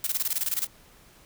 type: noise with tremolo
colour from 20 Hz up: blue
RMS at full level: -26 dBFS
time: 0.04-0.67 s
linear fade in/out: 2 ms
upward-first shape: square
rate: 19 Hz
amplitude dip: 80%
effects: pink hiss -55 dBFS RMS until 1.25 s